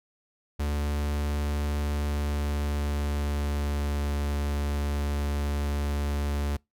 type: tone with pitch glide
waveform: 45% pulse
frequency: 73.1 to 72.18 Hz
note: D2 to D2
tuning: -7 to -29 cents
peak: -26 dBFS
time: 0.59-6.57 s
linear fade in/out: 10 ms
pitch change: -22 cents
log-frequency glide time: 1.84-4.15 s
effects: noise-tail reverb RT60 0.2 s tail -26 dB re dry